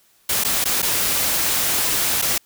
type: noise with dropouts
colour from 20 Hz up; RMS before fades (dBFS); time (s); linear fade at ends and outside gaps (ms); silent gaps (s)
white; -20; 0.29-2.38; 5; 0.438-0.447 / 0.642-0.654 / 0.82-0.826 / 2.217-2.222
effects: white hiss -58 dBFS RMS until 2.45 s